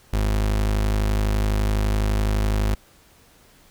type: tone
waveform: 35% pulse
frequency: 51.91 Hz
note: G#1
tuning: in tune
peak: -17 dBFS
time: 0.13-2.75 s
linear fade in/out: 5 ms
effects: pink hiss -54 dBFS RMS until 3.7 s